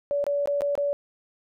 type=tone with dropouts; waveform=sine; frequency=572 Hz; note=D5; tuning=46 cents flat; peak=-22 dBFS; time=0.11-0.93 s; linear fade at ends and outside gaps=0 ms; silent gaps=0.241-0.266 / 0.458-0.474 / 0.608-0.619 / 0.753-0.777 s; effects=none